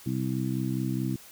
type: harmonic tone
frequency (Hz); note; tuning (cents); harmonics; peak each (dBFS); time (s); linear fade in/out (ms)
64.7; C2; -19; 2 / 3 / 4 / 5; -30 / -32 / -33 / -34; 0.06-1.16; 5
effects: white hiss -50 dBFS RMS until 1.31 s